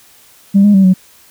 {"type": "tone with pitch steps", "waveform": "sine", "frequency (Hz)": [197.9, 205.9, 192.6, 185.8], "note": ["G3", "G#3", "G3", "F#3"], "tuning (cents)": [17, -15, -30, 7], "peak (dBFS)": -3, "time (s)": [0.54, 0.94], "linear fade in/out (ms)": 20, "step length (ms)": 100, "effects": ["tanh soft clip ceiling -1 dBFS", "white hiss -45 dBFS RMS until 1.3 s"]}